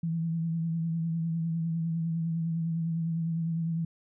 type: tone with vibrato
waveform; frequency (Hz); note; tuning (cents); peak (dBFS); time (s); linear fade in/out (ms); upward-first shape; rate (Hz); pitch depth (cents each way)
sine; 164.81; E3; 0; -27; 0.03-3.85; 5; triangle; 9.9; 40
effects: none